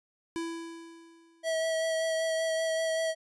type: tone with exponential decay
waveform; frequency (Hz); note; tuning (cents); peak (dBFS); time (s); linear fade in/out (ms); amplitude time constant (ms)
square; 332.4; E4; +15; -31; 0.36-1.7; 0; 290
type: tone with vibrato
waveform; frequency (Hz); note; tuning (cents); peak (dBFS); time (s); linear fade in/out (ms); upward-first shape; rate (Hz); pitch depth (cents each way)
square; 647; E5; -32; -28; 1.43-3.15; 50; sine; 5.2; 13
effects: resampled to 24000 Hz